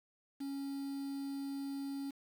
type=tone with quantisation; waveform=triangle; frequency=276.5 Hz; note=C#4; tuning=4 cents flat; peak=-36 dBFS; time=0.4-2.11 s; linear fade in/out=10 ms; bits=9; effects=none